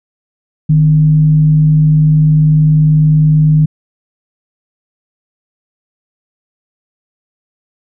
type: tone with frequency modulation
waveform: sine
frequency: 153.4 Hz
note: D#3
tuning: 24 cents flat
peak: -5 dBFS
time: 0.69-3.66 s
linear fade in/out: 10 ms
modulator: 109 Hz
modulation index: 0.2
effects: none